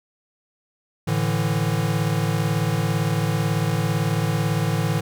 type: chord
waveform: square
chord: A suspended fourth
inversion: none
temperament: equal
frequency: 110 / 146.83 / 164.81 Hz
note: A2 / D3 / E3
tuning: 0 / 0 / 0 cents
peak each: -25 dBFS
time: 1.07-5.01 s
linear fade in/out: 10 ms
effects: none